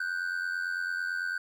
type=ring-modulated tone; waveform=triangle; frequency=1514 Hz; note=F#6; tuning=39 cents sharp; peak=-25 dBFS; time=0-1.38 s; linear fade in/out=5 ms; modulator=44.5 Hz; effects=none